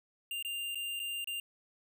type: tone with dropouts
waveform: square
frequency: 2794 Hz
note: F7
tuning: in tune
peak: -36 dBFS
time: 0.31-1.4 s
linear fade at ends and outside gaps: 2 ms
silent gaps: 0.426-0.448 / 0.747-0.755 / 0.994-0.999 / 1.244-1.273 s
effects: none